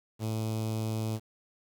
sawtooth tone with notch filter, 110 Hz, A2, in tune, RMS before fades -32 dBFS, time 0.19-1.2 s, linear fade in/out 50 ms, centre 1700 Hz, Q 0.66, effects 9-bit

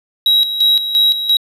triangle tone with tremolo, 3852 Hz, B7, 44 cents flat, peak -7 dBFS, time 0.26-1.37 s, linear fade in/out 2 ms, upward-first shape square, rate 2.9 Hz, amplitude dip 65%, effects resampled to 32000 Hz

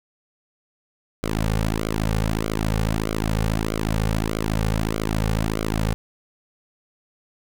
sawtooth tone with flanger, 54 Hz, A1, 32 cents flat, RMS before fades -23 dBFS, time 1.23-5.94 s, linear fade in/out 0 ms, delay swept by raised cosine 1.1 to 3.1 ms, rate 1.6 Hz, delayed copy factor -0.95, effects none

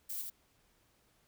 violet noise with echo, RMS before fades -40 dBFS, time 0.09-0.22 s, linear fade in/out 10 ms, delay 82 ms, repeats 1, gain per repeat -3 dB, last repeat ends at 0.302 s, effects pink hiss -71 dBFS RMS until 1.27 s

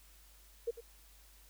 sine tone with echo, 466.2 Hz, A#4, in tune, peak -31 dBFS, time 0.67-0.71 s, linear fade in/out 10 ms, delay 99 ms, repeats 1, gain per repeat -14 dB, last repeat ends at 0.809 s, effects added 50 Hz sine -60 dBFS peak until 1.49 s + white hiss -63 dBFS RMS until 1.49 s

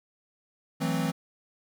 square chord, F# half-diminished seventh, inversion third, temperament equal, 164.81 / 185 / 220 / 261.6 Hz, E3 / F#3 / A3 / C4, 0 / 0 / 0 / 0 cents, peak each -30 / -34 / -35 / -32 dBFS, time 0.8-1.12 s, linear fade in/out 20 ms, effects none

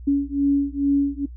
sine beating tone pair, 280 / 282.3 Hz, C#4 / C#4, +18 / +32 cents, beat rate 2.3 Hz, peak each -20 dBFS, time 0.07-1.26 s, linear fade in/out 10 ms, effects noise-tail reverb RT60 0.1 s tail -18 dB re dry + added 60 Hz sine -35 dBFS peak until 1.36 s

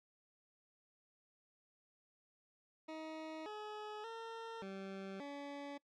20% pulse tone with pitch steps, 316 / 423.9 / 455.3 / 193.7 / 284.2 Hz, D#4 / G#4 / A#4 / G3 / C#4, +27 / +35 / -41 / -20 / +43 cents, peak -40 dBFS, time 2.88-5.78 s, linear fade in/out 10 ms, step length 580 ms, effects noise-tail reverb RT60 0.1 s tail -22 dB re dry + low-pass 4000 Hz 12 dB/octave

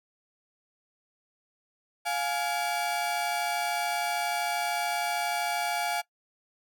35% pulse tone cluster, 704 / 837 / 2300 Hz, F5 / G#5 / D7, +14 / +13 / -37 cents, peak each -29 / -30 / -33 dBFS, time 2.05-6.02 s, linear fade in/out 20 ms, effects noise-tail reverb RT60 0.1 s tail -20 dB re dry

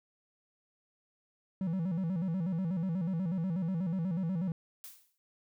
triangle tone with vibrato, 176.6 Hz, F3, 20 cents sharp, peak -28 dBFS, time 1.61-4.52 s, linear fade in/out 2 ms, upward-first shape square, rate 8.2 Hz, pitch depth 130 cents each way
blue noise with exponential decay, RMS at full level -44 dBFS, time 4.84-5.18 s, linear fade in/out 0 ms, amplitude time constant 73 ms
effects none

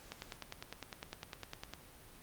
click train, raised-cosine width 0.2 ms, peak -25 dBFS, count 17, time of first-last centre 0.12-1.736 s, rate 9.9 Hz, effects pink hiss -57 dBFS RMS until 2.22 s + Opus 48 kbps

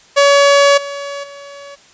sawtooth tone with level steps, 565 Hz, C#5, 33 cents sharp, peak -3 / -19 / -28 dBFS, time 0.16-1.76 s, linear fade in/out 20 ms, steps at 0.77 / 1.23 s, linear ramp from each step 10 ms, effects white hiss -46 dBFS RMS until 1.93 s + resampled to 16000 Hz

